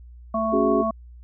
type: harmonic tone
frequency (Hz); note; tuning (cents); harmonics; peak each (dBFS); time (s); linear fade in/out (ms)
221.7; A3; +13; 1 / 3 / 5; -26 / -24 / -26; 0.34-0.91; 5
type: chord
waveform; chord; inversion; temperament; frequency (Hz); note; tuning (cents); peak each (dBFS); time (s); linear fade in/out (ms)
sine; C# suspended fourth; none; just; 277.2 / 369.6 / 415.8; C#4 / F#4 / G#4; 0 / -2 / +2; -23; 0.52-0.83; 20
effects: added 60 Hz sine -41 dBFS peak until 1.23 s